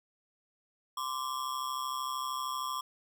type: ring-modulated tone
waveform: square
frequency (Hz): 1100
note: C#6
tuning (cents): -14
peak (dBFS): -31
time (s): 0.97-2.81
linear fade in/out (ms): 5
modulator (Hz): 66.5
effects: none